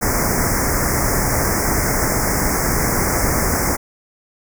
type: band-stop noise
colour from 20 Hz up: pink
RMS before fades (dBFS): -18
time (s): 0.01-3.77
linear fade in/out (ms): 20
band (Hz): 2200 to 5100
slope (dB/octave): 96
effects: none